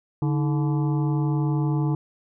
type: harmonic tone with a mistuned harmonic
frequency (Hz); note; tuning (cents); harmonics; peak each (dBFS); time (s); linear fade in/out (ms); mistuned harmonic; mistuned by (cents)
144.5; D3; -28; 1 / 2 / 3 / 5 / 6 / 7 / 8; -21 / -27 / -36 / -41 / -37 / -42 / -45; 0.22-1.95; 2; 2; +150
effects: none